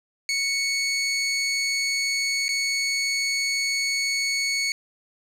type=tone with dropouts; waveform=20% pulse; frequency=2217 Hz; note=C#7; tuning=in tune; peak=-17 dBFS; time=0.29-4.72 s; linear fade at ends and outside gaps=1 ms; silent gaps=2.482-2.49 s; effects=low-pass 10000 Hz 12 dB/octave + 9-bit